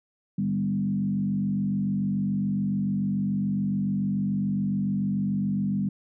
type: tone with frequency modulation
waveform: sine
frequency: 196.8 Hz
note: G3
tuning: 7 cents sharp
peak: -23 dBFS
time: 0.38-5.89 s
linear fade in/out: 5 ms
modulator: 47 Hz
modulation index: 0.92
effects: none